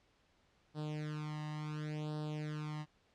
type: tone with flanger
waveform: sawtooth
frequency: 152 Hz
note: D#3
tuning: 40 cents flat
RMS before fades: -41 dBFS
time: 0.74-2.86 s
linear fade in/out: 50 ms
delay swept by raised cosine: 0.22 to 1.04 ms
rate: 0.7 Hz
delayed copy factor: +0.9
effects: pink hiss -72 dBFS RMS until 3.14 s + low-pass 5000 Hz 12 dB/octave